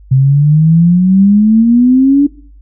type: exponential sweep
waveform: sine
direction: up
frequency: 129.8 to 290 Hz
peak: -4 dBFS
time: 0.11-2.27 s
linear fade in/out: 10 ms
effects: noise-tail reverb RT60 0.5 s tail -20 dB re dry + added 50 Hz sine -35 dBFS peak until 2.61 s